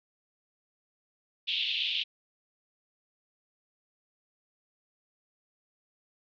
white band-pass noise, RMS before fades -31 dBFS, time 1.47-2.04 s, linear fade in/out 20 ms, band 2700 to 3600 Hz, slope 48 dB/octave, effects none

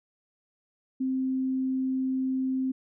sine tone, 261.6 Hz, C4, in tune, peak -25 dBFS, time 1-2.72 s, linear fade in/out 10 ms, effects none

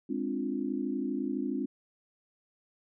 sine chord, D half-diminished seventh, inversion second, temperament equal, 207.7 / 261.6 / 293.7 / 349.2 Hz, Ab3 / C4 / D4 / F4, 0 / 0 / 0 / 0 cents, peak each -37 / -33 / -35 / -38 dBFS, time 0.09-1.66 s, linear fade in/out 10 ms, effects none

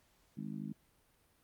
harmonic tone, 52 Hz, G#1, 3 cents sharp, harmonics 3 / 4 / 5 / 6, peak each -45 / -42 / -47 / -51 dBFS, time 0.37-0.73 s, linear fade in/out 5 ms, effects pink hiss -71 dBFS RMS until 1.43 s + Opus 48 kbps

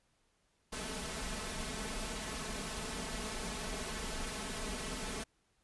pink noise with comb filter, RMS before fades -40 dBFS, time 0.72-5.24 s, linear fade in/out 10 ms, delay 4.6 ms, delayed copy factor +0.75, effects pink hiss -75 dBFS RMS until 5.63 s + resampled to 24000 Hz

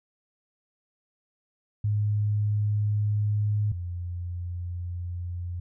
sine tone pair in turn, 104.6 / 87.96 Hz, G#2 / F2, +13 / +13 cents, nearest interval minor third, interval 300 cents, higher first, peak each -22 / -30 dBFS, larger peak first, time 1.84-3.72 / 3.72-5.6 s, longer neither, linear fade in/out 5 ms, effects none

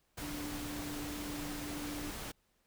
sine tone in noise, 293.7 Hz, D4, in tune, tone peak -41 dBFS, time 0.21-2.11 s, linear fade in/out 10 ms, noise pink, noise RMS -43 dBFS, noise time 0.17-2.32 s, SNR -1 dB, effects pink hiss -75 dBFS RMS until 2.66 s

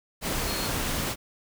sine tone in noise, 4284 Hz, C8, 40 cents sharp, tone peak -36 dBFS, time 0.44-0.7 s, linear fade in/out 50 ms, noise pink, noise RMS -29 dBFS, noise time 0.21-1.16 s, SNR -10 dB, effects none

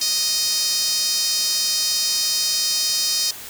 sawtooth tone with high-pass filter, 622.3 Hz, D#5, in tune, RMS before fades -21 dBFS, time 0.01-3.31 s, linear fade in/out 5 ms, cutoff 5000 Hz, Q 3.4, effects white hiss -36 dBFS RMS until 3.49 s

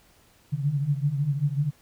sine tone cluster, 138.6 / 146.1 / 151.5 Hz, C#3 / D3 / D#3, 0 / -9 / -46 cents, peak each -26 / -28 / -28 dBFS, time 0.52-1.71 s, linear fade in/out 20 ms, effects pink hiss -59 dBFS RMS until 1.81 s

